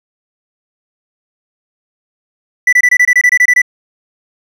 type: tone bursts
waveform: triangle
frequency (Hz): 1975.5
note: B6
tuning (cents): 0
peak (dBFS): -3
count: 12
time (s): 2.67-3.618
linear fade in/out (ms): 5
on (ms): 57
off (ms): 24
effects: none